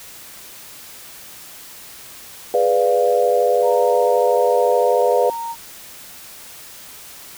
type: chord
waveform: sine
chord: G# diminished seventh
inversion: none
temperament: equal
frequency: 415.3 / 493.9 / 587.3 / 698.5 Hz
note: G#4 / B4 / D5 / F5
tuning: 0 / 0 / 0 / 0 cents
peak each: -21 / -16 / -20 / -20 dBFS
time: 2.54-5.3 s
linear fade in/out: 2 ms
type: tone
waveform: sine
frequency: 926 Hz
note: A#5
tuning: 12 cents flat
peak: -24 dBFS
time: 3.62-5.56 s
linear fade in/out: 50 ms
effects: white hiss -39 dBFS RMS until 7.37 s